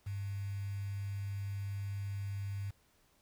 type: tone with quantisation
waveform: sine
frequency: 99.5 Hz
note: G2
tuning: 26 cents sharp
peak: -36 dBFS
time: 0.06-2.71 s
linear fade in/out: 10 ms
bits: 9
effects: pink hiss -70 dBFS RMS until 3.21 s